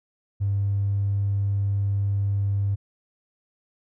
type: tone with tanh clipping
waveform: triangle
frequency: 99.8 Hz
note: G2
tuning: 32 cents sharp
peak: -20 dBFS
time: 0.4-2.76 s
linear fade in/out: 20 ms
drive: 1 dB
effects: none